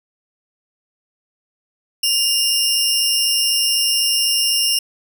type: tone pair together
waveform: sawtooth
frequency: 2824 / 5344 Hz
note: F7 / E8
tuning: +19 / +23 cents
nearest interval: major seventh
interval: 1104 cents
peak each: -15 dBFS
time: 2.03-4.79 s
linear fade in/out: 5 ms
effects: none